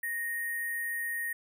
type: tone with sample-and-hold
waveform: sine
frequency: 1866 Hz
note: A#6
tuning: 1 cent sharp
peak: -31 dBFS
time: 0.03-1.33 s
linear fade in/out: 5 ms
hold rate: 11025 Hz
effects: none